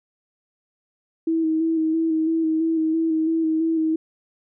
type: tone with vibrato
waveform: sine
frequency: 321.7 Hz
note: E4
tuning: 42 cents flat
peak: -18 dBFS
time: 1.27-3.96 s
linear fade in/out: 5 ms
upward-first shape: square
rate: 3 Hz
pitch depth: 23 cents each way
effects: none